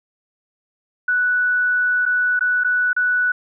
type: tone with dropouts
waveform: sine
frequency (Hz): 1480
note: F#6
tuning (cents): 0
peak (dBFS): -15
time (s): 1.08-3.32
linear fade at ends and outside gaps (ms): 5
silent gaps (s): 2.055-2.061 / 2.393-2.408 / 2.637-2.645 / 2.931-2.964
effects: none